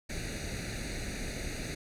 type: noise with comb filter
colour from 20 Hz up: pink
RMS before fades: -37 dBFS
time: 0.09-1.75 s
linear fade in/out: 10 ms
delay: 0.47 ms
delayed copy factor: +0.9
effects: low-pass 9000 Hz 12 dB/octave